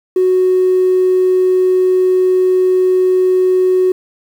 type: tone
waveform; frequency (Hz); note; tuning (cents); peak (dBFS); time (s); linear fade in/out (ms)
triangle; 369.6; F#4; -2; -5; 0.16-3.92; 5
effects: tanh soft clip ceiling -6 dBFS + 7-bit